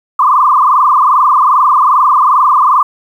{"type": "tone with frequency modulation", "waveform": "sine", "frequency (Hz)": 1108.7, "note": "C#6", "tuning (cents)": 0, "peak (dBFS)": -5, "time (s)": [0.19, 2.83], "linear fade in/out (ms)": 5, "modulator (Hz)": 22.5, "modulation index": 5, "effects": ["7-bit"]}